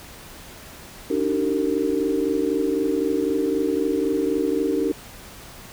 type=tone cluster; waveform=sine; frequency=287.2 / 311.1 / 383 / 456.4 Hz; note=D4 / D#4 / G4 / A#4; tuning=-39 / 0 / -40 / -37 cents; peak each=-25 dBFS; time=1.1-4.92 s; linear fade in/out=5 ms; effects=pink hiss -42 dBFS RMS until 5.72 s